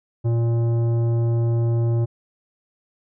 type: tone with tanh clipping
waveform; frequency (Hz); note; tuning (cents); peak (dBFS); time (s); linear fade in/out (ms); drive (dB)
triangle; 116.54; A#2; 0; -19; 0.24-2.06; 20; 16
effects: none